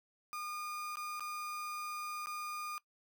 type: tone with dropouts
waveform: 35% pulse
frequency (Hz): 1216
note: D#6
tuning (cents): -40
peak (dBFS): -38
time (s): 0.33-2.78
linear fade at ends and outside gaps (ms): 0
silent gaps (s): 0.956-0.97 / 1.196-1.206 / 2.259-2.27
effects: noise-tail reverb RT60 0.1 s tail -20 dB re dry